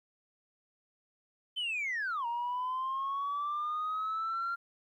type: linear two-way sweep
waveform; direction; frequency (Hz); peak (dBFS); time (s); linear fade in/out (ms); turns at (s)
sine; down then up; 3104 to 932.3 to 1388; -30; 1.56-4.56; 20; 2.26
effects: tanh soft clip ceiling -29 dBFS + 12-bit